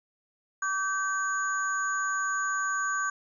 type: tone cluster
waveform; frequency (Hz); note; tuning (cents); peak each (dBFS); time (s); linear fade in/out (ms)
sine; 1154 / 1548 / 6760; D6 / G6 / G#8; -31 / -22 / +30; -30 / -29 / -37; 0.62-3.1; 5
effects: none